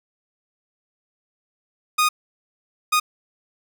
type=tone bursts at uneven times; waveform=sawtooth; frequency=1238 Hz; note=D#6; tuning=9 cents flat; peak=-12 dBFS; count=2; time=1.98-2.09 / 2.92-3 s; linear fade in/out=10 ms; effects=none